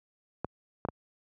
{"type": "clicks", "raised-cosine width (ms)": 1, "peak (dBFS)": -17, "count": 3, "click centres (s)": [0.446, 0.851, 0.887], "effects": ["high-pass 80 Hz 12 dB/octave"]}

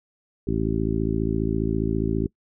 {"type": "harmonic tone", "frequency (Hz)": 54.8, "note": "A1", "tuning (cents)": -6, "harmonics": [1, 2, 3, 4, 5, 6, 7], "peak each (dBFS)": [-29, -29, -29, -29, -29, -29, -29], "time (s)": [0.47, 2.27], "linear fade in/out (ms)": 5, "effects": ["noise-tail reverb RT60 0.1 s tail -23 dB re dry"]}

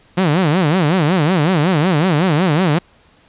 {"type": "tone with vibrato", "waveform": "sawtooth", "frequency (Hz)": 166.7, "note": "E3", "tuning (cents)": 20, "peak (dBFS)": -8, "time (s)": [0.17, 2.79], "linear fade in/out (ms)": 10, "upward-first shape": "sine", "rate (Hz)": 5.4, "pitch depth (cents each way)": 250, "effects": ["pink hiss -51 dBFS RMS until 3.28 s", "resampled to 8000 Hz"]}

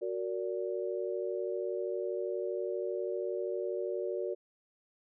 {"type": "chord", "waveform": "sine", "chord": "Gb augmented", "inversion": "none", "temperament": "just", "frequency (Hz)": [370, 462.5, 578.1], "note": ["Gb4", "Bb4", "D5"], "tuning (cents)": [0, -14, -27], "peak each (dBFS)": [-35, -37, -38], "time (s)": [0.01, 4.35], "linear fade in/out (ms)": 20, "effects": []}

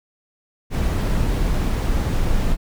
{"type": "noise", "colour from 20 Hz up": "brown", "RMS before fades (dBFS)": -19, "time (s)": [0.7, 2.57], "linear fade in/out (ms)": 50, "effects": []}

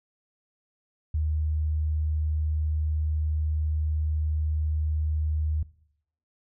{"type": "tone", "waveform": "sine", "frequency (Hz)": 77, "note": "D#2", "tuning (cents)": -17, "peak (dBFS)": -23, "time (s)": [1.14, 5.63], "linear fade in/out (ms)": 5, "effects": ["noise-tail reverb RT60 0.7 s tail -20 dB re dry"]}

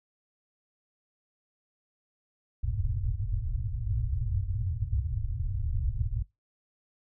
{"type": "low-pass noise", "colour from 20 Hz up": "white", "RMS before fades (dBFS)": -30, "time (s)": [2.63, 6.23], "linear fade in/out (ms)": 10, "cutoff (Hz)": 120, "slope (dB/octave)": 96, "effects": ["noise-tail reverb RT60 0.2 s tail -21 dB re dry"]}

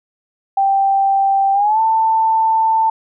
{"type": "tone with pitch glide", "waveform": "sine", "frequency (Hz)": [784, 890.2], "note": ["G5", "A5"], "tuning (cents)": [0, 20], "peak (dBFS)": -11, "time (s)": [0.57, 2.9], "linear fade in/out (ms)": 5, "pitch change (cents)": 220, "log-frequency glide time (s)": [1.53, 1.8], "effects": []}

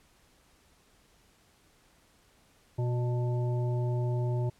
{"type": "harmonic tone with a mistuned harmonic", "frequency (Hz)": 121.9, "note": "B2", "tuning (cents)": -22, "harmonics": [1, 3, 5, 7], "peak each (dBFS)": [-27, -37, -41, -44], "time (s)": [2.78, 4.5], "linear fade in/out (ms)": 10, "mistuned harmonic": 7, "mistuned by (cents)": 54, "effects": ["pink hiss -64 dBFS RMS until 4.59 s", "low-pass 12000 Hz 12 dB/octave"]}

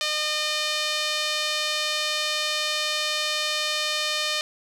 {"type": "tone with band-pass filter", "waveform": "sawtooth", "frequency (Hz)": 608, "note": "D#5", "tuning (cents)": -40, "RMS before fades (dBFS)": -26, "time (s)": [0.01, 4.41], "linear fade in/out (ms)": 0, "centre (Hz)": 4000, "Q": 1.4, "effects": []}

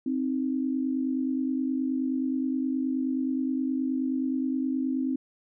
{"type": "tone pair together", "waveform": "sine", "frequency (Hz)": [261.6, 311.1], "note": ["C4", "D#4"], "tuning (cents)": [0, 0], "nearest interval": "minor third", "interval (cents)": 300, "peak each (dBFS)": [-26, -31], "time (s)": [0.06, 5.16], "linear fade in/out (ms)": 5, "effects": []}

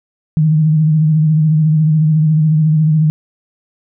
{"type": "tone with vibrato", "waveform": "sine", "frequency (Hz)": 155.56, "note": "D#3", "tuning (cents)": 0, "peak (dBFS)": -8, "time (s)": [0.37, 3.1], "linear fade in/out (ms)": 0, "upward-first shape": "sine", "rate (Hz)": 14, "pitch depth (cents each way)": 47, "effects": []}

